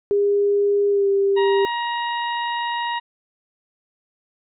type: tone with pitch glide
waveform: sine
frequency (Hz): 405.4 to 395.7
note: G#4 to G4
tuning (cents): -42 to +16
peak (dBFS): -15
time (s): 0.11-1.65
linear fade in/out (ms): 0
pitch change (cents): -42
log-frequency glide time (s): 0.89-1.08
type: harmonic tone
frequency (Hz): 946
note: A#5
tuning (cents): +25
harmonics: 1 / 2 / 3 / 4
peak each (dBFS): -23 / -29 / -33 / -35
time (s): 1.36-3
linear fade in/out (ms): 20
effects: none